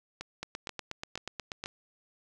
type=two click trains; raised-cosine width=0.2 ms; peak=-19 / -21 dBFS; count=11 / 4; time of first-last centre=0.43-1.639 / 0.21-1.659 s; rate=8.27 / 2.07 Hz; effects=none